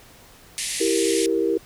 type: band-pass noise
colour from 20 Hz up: white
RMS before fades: -28 dBFS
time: 0.58-1.26 s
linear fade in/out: 0 ms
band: 1800 to 11000 Hz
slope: 96 dB/octave
type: chord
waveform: sine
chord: E diminished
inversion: none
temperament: equal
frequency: 329.6 / 392 / 466.2 Hz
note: E4 / G4 / Bb4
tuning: 0 / 0 / 0 cents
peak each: -23 dBFS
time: 0.8-1.58 s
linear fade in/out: 10 ms
effects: pink hiss -49 dBFS RMS until 1.65 s